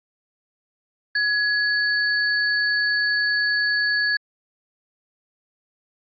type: tone pair together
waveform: sine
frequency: 1680 / 4485 Hz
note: G#6 / C#8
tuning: +19 / +19 cents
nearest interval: octave + perfect fourth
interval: 1700 cents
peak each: -19 / -26 dBFS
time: 1.15-4.17 s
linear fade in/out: 5 ms
effects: AAC 48 kbps